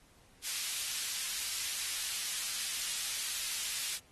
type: high-pass noise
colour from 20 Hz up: pink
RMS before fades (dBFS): -37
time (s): 0.42-4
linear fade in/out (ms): 50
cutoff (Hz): 3100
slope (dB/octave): 12
effects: pink hiss -64 dBFS RMS until 4.11 s + AAC 32 kbps